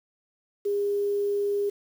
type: tone with quantisation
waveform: sine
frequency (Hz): 405.9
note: G#4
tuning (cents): -40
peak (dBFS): -23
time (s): 0.65-1.7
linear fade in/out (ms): 10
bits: 8
effects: none